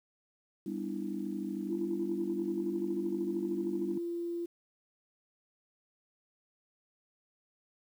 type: chord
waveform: sine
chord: E minor seventh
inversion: first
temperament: just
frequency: 197.78 / 247.2 / 296.7 / 329.6 Hz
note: G3 / B3 / D4 / E4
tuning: +16 / +2 / +18 / 0 cents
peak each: -38 / -42 / -39 / -39 dBFS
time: 0.66-3.98 s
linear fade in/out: 5 ms
type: tone with pitch glide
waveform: sine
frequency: 340.1 to 342.7 Hz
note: F4 to F4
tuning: -46 to -33 cents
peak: -33 dBFS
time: 1.69-4.46 s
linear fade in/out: 10 ms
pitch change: +13 cents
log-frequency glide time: 2.61-2.71 s
effects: tanh soft clip ceiling -22 dBFS + 10-bit